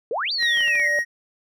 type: exponential two-way sweep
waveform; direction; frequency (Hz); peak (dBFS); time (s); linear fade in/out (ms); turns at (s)
sine; up then down; 410 to 4699 to 2013; -22; 0.11-0.88; 2; 0.32
type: tone with exponential growth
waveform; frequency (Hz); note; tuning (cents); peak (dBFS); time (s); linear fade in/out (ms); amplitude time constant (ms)
sine; 587.3; D5; 0; -24; 0.25-0.99; 0; 160
type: tone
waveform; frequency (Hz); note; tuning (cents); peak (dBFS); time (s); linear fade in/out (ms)
triangle; 1882; A#6; +16; -17; 0.38-1.05; 50
type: clicks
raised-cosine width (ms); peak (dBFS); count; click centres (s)
0.3; -21; 6; 0.427 / 0.573 / 0.607 / 0.68 / 0.754 / 0.798
effects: none